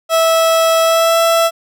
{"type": "tone with pitch glide", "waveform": "30% pulse", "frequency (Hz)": [654, 664.7], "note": ["E5", "E5"], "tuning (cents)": [-14, 14], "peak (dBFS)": -7, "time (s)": [0.09, 1.51], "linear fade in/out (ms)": 50, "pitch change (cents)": 28, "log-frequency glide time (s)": [0.82, 1.19], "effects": []}